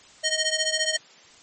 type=ring-modulated tone; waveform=10% pulse; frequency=1244.5 Hz; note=D#6; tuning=in tune; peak=-11 dBFS; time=0.23-0.97 s; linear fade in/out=10 ms; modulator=615 Hz; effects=white hiss -51 dBFS RMS until 1.42 s + MP3 32 kbps